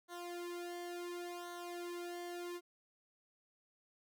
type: tone with flanger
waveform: sawtooth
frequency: 350 Hz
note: F4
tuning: 4 cents sharp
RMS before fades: -45 dBFS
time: 0.08-2.61 s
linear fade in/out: 50 ms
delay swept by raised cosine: 0.39 to 2.09 ms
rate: 0.7 Hz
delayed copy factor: -1
effects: none